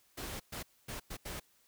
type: noise bursts at uneven times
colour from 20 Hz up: pink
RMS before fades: -42 dBFS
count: 5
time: 0.17-0.4 / 0.52-0.63 / 0.88-1 / 1.1-1.17 / 1.25-1.4 s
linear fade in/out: 10 ms
effects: white hiss -69 dBFS RMS until 1.67 s